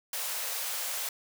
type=high-pass noise; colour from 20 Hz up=white; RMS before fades=-34 dBFS; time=0.13-1.09 s; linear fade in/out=2 ms; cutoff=470 Hz; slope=48 dB/octave; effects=none